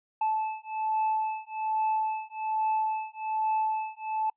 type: beating tone pair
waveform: triangle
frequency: 871 / 872.2 Hz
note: A5 / A5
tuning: -18 / -15 cents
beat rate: 1.2 Hz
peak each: -28 dBFS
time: 0.21-4.3 s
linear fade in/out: 5 ms
effects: noise-tail reverb RT60 0.1 s tail -26 dB re dry + resampled to 8000 Hz